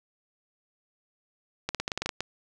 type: clicks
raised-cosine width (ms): 0.2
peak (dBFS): -12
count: 10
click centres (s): 1.69 / 1.747 / 1.8 / 1.879 / 1.918 / 1.976 / 2.02 / 2.06 / 2.092 / 2.206
effects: none